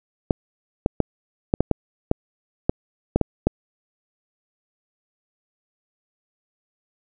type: clicks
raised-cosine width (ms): 2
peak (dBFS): -3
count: 11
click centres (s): 0.308 / 0.861 / 1.003 / 1.539 / 1.606 / 1.713 / 2.114 / 2.695 / 3.16 / 3.213 / 3.47
effects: none